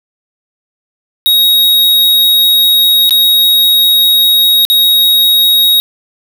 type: tone with dropouts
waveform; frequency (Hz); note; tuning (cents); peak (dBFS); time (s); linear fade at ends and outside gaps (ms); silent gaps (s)
square; 3779; A#7; +23; -6; 1.26-5.8; 0; 3.094-3.108 / 4.651-4.7
effects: none